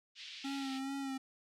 pink band-pass noise, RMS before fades -49 dBFS, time 0.15-0.81 s, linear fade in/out 50 ms, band 2600 to 4500 Hz, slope 24 dB/octave
square tone with vibrato, 270.8 Hz, C#4, 40 cents flat, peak -38 dBFS, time 0.44-1.18 s, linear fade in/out 10 ms, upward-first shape sine, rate 2.4 Hz, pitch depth 36 cents each way
effects low-pass 10000 Hz 12 dB/octave

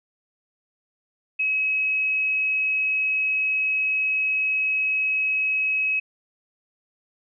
sine tone, 2558 Hz, D#7, 47 cents sharp, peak -20 dBFS, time 1.39-6 s, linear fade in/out 10 ms, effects none

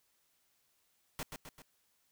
pink noise with echo, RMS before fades -40 dBFS, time 1.19-1.23 s, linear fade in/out 0 ms, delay 130 ms, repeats 3, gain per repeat -5 dB, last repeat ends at 1.62 s, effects white hiss -75 dBFS RMS until 2.11 s

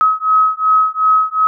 sine beating tone pair, 1275 / 1277.7 Hz, D#6 / D#6, +42 / +46 cents, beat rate 2.7 Hz, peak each -13 dBFS, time 0.01-1.47 s, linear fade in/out 0 ms, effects none

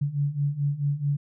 sine beating tone pair, 140.8 / 145.4 Hz, C#3 / D3, +27 / -17 cents, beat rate 4.6 Hz, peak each -28 / -25 dBFS, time 0.01-1.17 s, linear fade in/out 10 ms, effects none

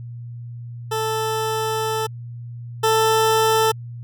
20% pulse tone pair in turn, 440 / 442.1 Hz, A4 / A4, 0 / +8 cents, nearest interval unison, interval 8 cents, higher second, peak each -16 / -10 dBFS, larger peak second, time 0.91-2.07 / 2.83-3.72 s, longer first, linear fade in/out 10 ms, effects added 119 Hz sine -31 dBFS peak until 4.03 s

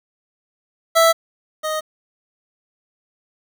25% pulse tone pair in turn, 659.3 / 622.3 Hz, E5 / D#5, 0 / 0 cents, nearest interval minor second, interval 100 cents, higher first, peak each -7 / -17 dBFS, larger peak first, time 0.95-1.13 / 1.63-1.81 s, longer neither, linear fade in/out 20 ms, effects 8-bit

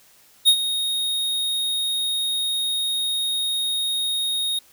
square tone with ADSR envelope, 3729 Hz, A#7, in tune, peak -10 dBFS, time 0.45-4.59 s, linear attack 32 ms, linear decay 72 ms, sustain -12 dB, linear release 5 ms, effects white hiss -54 dBFS RMS until 4.72 s

